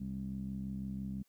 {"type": "tone with low-pass filter", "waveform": "15% pulse", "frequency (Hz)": 66, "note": "C2", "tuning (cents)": 16, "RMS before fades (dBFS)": -40, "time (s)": [0, 1.23], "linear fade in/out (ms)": 10, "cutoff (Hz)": 210, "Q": 4.3, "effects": ["white hiss -75 dBFS RMS until 1.28 s"]}